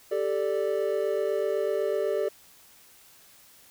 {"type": "chord", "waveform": "triangle", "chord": "G suspended second", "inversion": "none", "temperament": "equal", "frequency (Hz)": [392, 440, 587.3], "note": ["G4", "A4", "D5"], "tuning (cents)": [0, 0, 0], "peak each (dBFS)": -27, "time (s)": [0.11, 2.29], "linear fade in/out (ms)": 10, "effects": ["white hiss -55 dBFS RMS until 3.7 s"]}